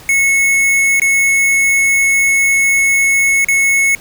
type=tone with dropouts; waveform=square; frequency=2194 Hz; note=C#7; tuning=18 cents flat; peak=-10 dBFS; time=0.09-3.95 s; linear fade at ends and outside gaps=1 ms; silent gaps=0.998-1.018 / 3.446-3.485 s; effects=pink hiss -38 dBFS RMS until 4 s